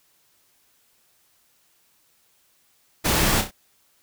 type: noise with echo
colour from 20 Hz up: pink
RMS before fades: -21 dBFS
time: 3.04-3.42 s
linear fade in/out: 20 ms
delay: 31 ms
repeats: 3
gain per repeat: -7 dB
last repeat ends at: 3.513 s
effects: white hiss -63 dBFS RMS until 4.02 s